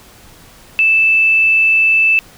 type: tone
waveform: sine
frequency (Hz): 2637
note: E7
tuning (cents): 0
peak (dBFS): -8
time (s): 0.79-2.19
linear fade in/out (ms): 0
effects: pink hiss -42 dBFS RMS until 2.37 s